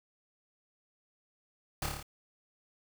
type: noise with echo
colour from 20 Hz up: pink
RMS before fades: -35 dBFS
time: 1.82-1.86 s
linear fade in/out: 2 ms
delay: 28 ms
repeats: 6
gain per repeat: -2 dB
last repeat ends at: 2.028 s
effects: none